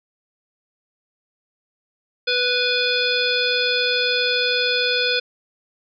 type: harmonic tone with a mistuned harmonic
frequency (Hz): 493.9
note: B4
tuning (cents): 0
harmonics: 1 / 3 / 5 / 7 / 9 / 10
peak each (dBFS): -24 / -24 / -24 / -24 / -26 / -27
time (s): 2.27-5.2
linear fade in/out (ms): 10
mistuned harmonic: 9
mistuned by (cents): -71
effects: none